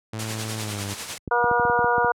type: tone with pitch glide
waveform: sawtooth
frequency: 110 to 99.71 Hz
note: A2 to G2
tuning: 0 to +30 cents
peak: -25 dBFS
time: 0.13-0.94 s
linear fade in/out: 5 ms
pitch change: -170 cents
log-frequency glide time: 0.58-0.83 s
type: noise with tremolo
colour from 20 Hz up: white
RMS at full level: -29 dBFS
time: 0.19-1.18 s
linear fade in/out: 2 ms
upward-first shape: sine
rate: 10 Hz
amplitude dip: 50%
type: clicks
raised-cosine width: 3 ms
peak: -18 dBFS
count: 10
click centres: 1.277 / 1.442 / 1.513 / 1.597 / 1.651 / 1.698 / 1.791 / 1.844 / 1.981 / 2.046 s
type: harmonic tone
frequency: 240 Hz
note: B3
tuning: 49 cents flat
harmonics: 2 / 3 / 4 / 5 / 6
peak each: -24 / -25 / -22 / -28 / -24 dBFS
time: 1.31-2.12 s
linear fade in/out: 5 ms
effects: high-pass 60 Hz 12 dB/octave + low-pass 9000 Hz 12 dB/octave